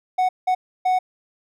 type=tone bursts at uneven times; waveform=triangle; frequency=740 Hz; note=F#5; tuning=in tune; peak=-14 dBFS; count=3; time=0.18-0.29 / 0.47-0.55 / 0.85-0.99 s; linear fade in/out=10 ms; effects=none